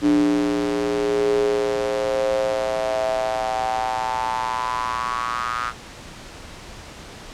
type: tone with high-pass filter sweep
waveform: square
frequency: 59 Hz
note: A#1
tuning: 22 cents sharp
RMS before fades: -22 dBFS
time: 0.01-5.73 s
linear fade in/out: 50 ms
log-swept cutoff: 290 to 1300 Hz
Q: 7.4
effects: pink hiss -39 dBFS RMS until 7.33 s + low-pass 7000 Hz 12 dB/octave